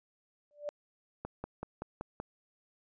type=tone with exponential growth; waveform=sine; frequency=587.3 Hz; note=D5; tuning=in tune; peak=-31 dBFS; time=0.51-0.69 s; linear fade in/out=0 ms; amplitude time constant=39 ms
type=click train; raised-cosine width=1 ms; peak=-24 dBFS; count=6; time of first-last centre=1.25-2.201 s; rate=5.26 Hz
effects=resampled to 16000 Hz